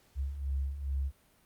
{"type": "beating tone pair", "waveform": "sine", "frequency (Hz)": [66.7, 69.1], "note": ["C2", "C#2"], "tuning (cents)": [34, -5], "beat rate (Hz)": 2.4, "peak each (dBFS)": [-38, -32], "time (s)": [0.15, 1.12], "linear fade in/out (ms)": 50, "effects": ["pink hiss -66 dBFS RMS until 1.45 s", "Opus 48 kbps"]}